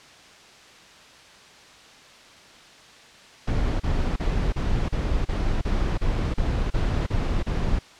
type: noise bursts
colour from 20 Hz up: brown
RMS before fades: -23 dBFS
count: 12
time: 3.47-7.793 s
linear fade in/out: 10 ms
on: 330 ms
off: 33 ms
effects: white hiss -48 dBFS RMS until 7.99 s + low-pass 5000 Hz 12 dB/octave